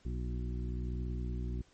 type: harmonic tone with a mistuned harmonic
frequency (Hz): 61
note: B1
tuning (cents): -21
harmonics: 1 / 2 / 3 / 4 / 5 / 6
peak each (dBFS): -35 / -41 / -45 / -47 / -51 / -50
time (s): 0.05-1.62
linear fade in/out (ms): 5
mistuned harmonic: 5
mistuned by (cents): +33
effects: pink hiss -66 dBFS RMS until 1.73 s + MP3 32 kbps